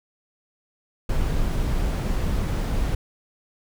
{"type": "noise", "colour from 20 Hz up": "brown", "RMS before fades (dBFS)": -23, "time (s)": [1.09, 2.95], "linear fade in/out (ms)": 5, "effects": []}